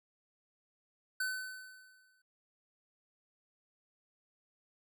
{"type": "tone with exponential decay", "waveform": "square", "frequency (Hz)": 1515, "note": "F#6", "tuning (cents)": 40, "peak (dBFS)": -32, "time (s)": [1.2, 2.22], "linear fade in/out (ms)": 5, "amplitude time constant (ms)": 220, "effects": []}